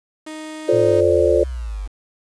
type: tone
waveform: sawtooth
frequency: 311.1 Hz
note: D#4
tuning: in tune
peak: -26 dBFS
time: 0.26-1.01 s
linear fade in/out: 10 ms
type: chord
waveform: sine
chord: D minor seventh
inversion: first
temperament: just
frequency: 352.4 / 440.5 / 528.6 / 587.3 Hz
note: F4 / A4 / C5 / D5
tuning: +16 / +2 / +18 / 0 cents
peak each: -18 dBFS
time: 0.68-1.44 s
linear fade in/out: 10 ms
type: exponential sweep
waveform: sine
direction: down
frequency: 118.8 to 46.71 Hz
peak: -24 dBFS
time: 0.72-1.88 s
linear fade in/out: 20 ms
effects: resampled to 22050 Hz + 7-bit